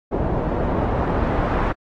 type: noise with low-pass filter sweep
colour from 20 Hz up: pink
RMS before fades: -21 dBFS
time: 0.11-1.73 s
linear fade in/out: 20 ms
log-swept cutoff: 630 to 1200 Hz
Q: 1.1
effects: AAC 32 kbps